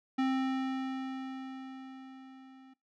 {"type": "tone with level ramp", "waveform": "square", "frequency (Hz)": 263.5, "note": "C4", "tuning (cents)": 12, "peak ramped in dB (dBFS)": [-27, -54], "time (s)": [0.18, 2.74], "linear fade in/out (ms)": 10, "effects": ["noise-tail reverb RT60 0.2 s tail -21 dB re dry", "low-pass 3000 Hz 12 dB/octave"]}